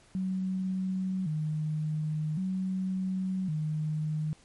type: tone with vibrato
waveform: sine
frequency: 170 Hz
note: F3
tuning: 46 cents flat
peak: -28 dBFS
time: 0.15-4.33 s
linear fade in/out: 0 ms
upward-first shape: square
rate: 0.45 Hz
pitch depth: 170 cents each way
effects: pink hiss -60 dBFS RMS until 4.44 s + MP3 48 kbps